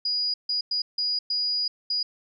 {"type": "tone bursts at uneven times", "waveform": "sine", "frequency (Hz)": 4900, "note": "D#8", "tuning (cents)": -27, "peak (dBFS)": -23, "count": 6, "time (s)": [[0.05, 0.34], [0.49, 0.61], [0.71, 0.82], [0.98, 1.19], [1.3, 1.68], [1.9, 2.03]], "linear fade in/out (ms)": 5, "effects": []}